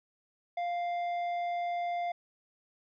triangle tone with tanh clipping, 698.5 Hz, F5, in tune, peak -32 dBFS, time 0.57-2.12 s, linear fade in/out 5 ms, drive 12 dB, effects none

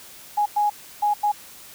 sine tone bursts at uneven times, 830.6 Hz, G#5, in tune, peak -17 dBFS, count 4, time 0.37-0.46 / 0.56-0.7 / 1.02-1.14 / 1.23-1.32 s, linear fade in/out 10 ms, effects white hiss -44 dBFS RMS until 1.74 s

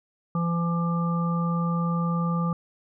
harmonic tone, 169.8 Hz, F3, 48 cents flat, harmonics 1 / 3 / 5 / 7, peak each -23 / -36 / -39 / -31 dBFS, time 0.35-2.53 s, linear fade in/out 2 ms, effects none

